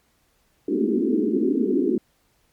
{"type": "band-pass noise", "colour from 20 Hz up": "pink", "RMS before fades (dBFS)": -21, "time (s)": [0.68, 1.98], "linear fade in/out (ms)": 2, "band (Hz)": [210, 420], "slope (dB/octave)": 96, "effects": ["pink hiss -65 dBFS RMS until 2.52 s", "MP3 96 kbps"]}